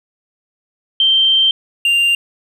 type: tone pair in turn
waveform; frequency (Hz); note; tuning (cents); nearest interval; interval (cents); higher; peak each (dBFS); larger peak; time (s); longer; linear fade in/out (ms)
sine / triangle; 3136 / 2788; G7 / F7; 0 / -4; major second; 204; first; -9; neither; 1-1.51 / 1.85-2.15; first; 2
effects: none